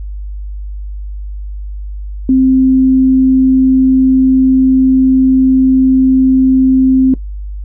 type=tone; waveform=sine; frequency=261.4 Hz; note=C4; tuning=1 cent flat; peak=-5 dBFS; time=2.29-7.14 s; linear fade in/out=2 ms; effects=noise-tail reverb RT60 0.1 s tail -19 dB re dry + added 50 Hz sine -20 dBFS peak until 7.64 s